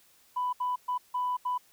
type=tone bursts at uneven times; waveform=sine; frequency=994 Hz; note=B5; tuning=11 cents sharp; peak=-26 dBFS; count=5; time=0.36-0.53 / 0.6-0.76 / 0.88-0.98 / 1.14-1.37 / 1.45-1.58 s; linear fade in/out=10 ms; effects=tanh soft clip ceiling -23 dBFS + white hiss -62 dBFS RMS until 1.72 s